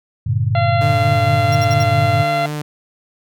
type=chord; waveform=sine; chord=G minor; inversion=none; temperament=equal with one note detuned; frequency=98 / 116.54 / 144.31 Hz; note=G2 / Bb2 / D3; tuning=0 / 0 / -30 cents; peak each=-19 / -17 / -22 dBFS; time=0.26-2.24 s; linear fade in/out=10 ms
type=harmonic tone; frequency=686 Hz; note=F5; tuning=31 cents flat; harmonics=1 / 2 / 3 / 4 / 5 / 6; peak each=-16 / -25 / -26 / -31 / -34 / -34 dBFS; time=0.55-2.46 s; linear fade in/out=2 ms
type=tone with vibrato; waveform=sawtooth; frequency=148.8 Hz; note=D3; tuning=23 cents sharp; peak=-18 dBFS; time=0.81-2.62 s; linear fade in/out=5 ms; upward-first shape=triangle; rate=4.2 Hz; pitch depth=19 cents each way
type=tone bursts; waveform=45% pulse; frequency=5588 Hz; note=F8; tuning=in tune; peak=-25 dBFS; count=4; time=1.52-1.832 s; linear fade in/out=5 ms; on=33 ms; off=60 ms
effects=none